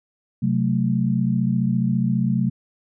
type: chord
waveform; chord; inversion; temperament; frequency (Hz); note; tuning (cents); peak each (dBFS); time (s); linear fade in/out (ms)
sine; F# diminished; second; equal; 130.81 / 185 / 220; C3 / F#3 / A3; 0 / 0 / 0; -22; 0.42-2.5; 10
effects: none